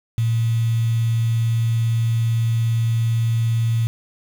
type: tone with quantisation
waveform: sine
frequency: 114.7 Hz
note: A#2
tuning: 28 cents flat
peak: -16 dBFS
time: 0.18-3.87 s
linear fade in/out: 0 ms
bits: 6
effects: none